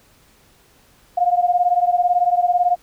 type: beating tone pair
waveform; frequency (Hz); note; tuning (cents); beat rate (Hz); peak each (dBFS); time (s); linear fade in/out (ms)
sine; 705 / 723; F5 / F#5; +16 / -40; 18; -16 / -18; 1.17-2.76; 10
effects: pink hiss -54 dBFS RMS until 2.82 s